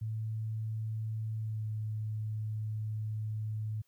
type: tone with pitch glide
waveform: sine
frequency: 110 to 108.17 Hz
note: A2 to A2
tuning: 0 to -29 cents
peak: -33 dBFS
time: 0.01-3.82 s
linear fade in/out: 10 ms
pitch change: -29 cents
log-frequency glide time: 1.37-1.67 s
effects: white hiss -75 dBFS RMS until 3.87 s